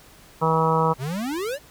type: harmonic tone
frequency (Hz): 161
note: E3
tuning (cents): -41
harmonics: 1 / 2 / 3 / 4 / 5 / 6 / 7 / 8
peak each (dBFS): -23 / -35 / -23 / -32 / -28 / -23 / -27 / -27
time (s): 0.41-0.94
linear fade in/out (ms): 20
type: exponential sweep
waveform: square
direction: up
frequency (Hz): 120 to 614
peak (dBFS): -26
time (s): 0.98-1.59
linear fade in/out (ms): 50
effects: pink hiss -50 dBFS RMS until 1.7 s